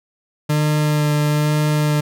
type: tone with vibrato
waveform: 40% pulse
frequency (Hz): 150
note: D3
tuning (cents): +37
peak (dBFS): -14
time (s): 0.49-2.01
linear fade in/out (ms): 10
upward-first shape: sine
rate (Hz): 1.1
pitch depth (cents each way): 13
effects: none